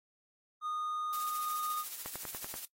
triangle tone, 1231 Hz, D#6, 19 cents flat, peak -32 dBFS, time 0.61-1.85 s, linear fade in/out 50 ms
blue noise with tremolo, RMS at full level -40 dBFS, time 1.13-2.65 s, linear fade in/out 0 ms, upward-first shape sine, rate 14 Hz, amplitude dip 50%
click train, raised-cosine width 0.5 ms, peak -28 dBFS, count 6, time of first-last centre 2.06-2.541 s, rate 10.4 Hz
effects noise-tail reverb RT60 0.1 s tail -23 dB re dry + AAC 48 kbps

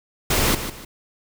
pink noise with echo, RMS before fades -19 dBFS, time 0.3-0.55 s, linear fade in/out 5 ms, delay 150 ms, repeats 2, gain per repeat -10 dB, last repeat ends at 0.85 s, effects none

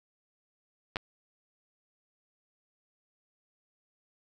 clicks, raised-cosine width 0.3 ms, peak -16 dBFS, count 2, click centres 0.959 / 0.968 s, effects none

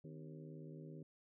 harmonic tone with a mistuned harmonic, 77.78 Hz, D#2, in tune, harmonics 2 / 3 / 4 / 5 / 6 / 7, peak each -51 / -57 / -59 / -58 / -63 / -64 dBFS, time 0.04-1.03 s, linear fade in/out 5 ms, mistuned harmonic 3, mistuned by +140 cents, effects none

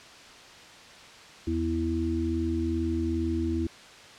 harmonic tone, 82.41 Hz, E2, in tune, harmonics 1 / 3 / 4, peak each -30 / -32 / -28 dBFS, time 1.47-3.67 s, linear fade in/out 5 ms, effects white hiss -48 dBFS RMS until 4.18 s + low-pass 5000 Hz 12 dB/octave

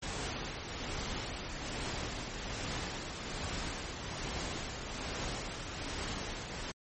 pink noise with tremolo, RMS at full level -37 dBFS, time 0.02-6.72 s, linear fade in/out 10 ms, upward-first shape triangle, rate 1.2 Hz, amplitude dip 45%, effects MP3 32 kbps

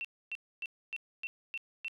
sine tone bursts, 2700 Hz, E7, 41 cents sharp, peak -35 dBFS, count 7, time 0.01-1.882 s, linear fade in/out 0 ms, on 36 ms, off 270 ms, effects none

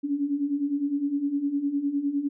sine beating tone pair, 277.4 / 287.2 Hz, C#4 / D4, +1 / -39 cents, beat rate 9.8 Hz, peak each -30 / -25 dBFS, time 0.03-2.29 s, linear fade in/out 20 ms, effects none

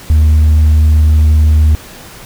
triangle tone with tanh clipping, 77 Hz, D#2, 17 cents flat, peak -5 dBFS, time 0.1-1.75 s, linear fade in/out 0 ms, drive 7 dB, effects pink hiss -33 dBFS RMS until 2.25 s

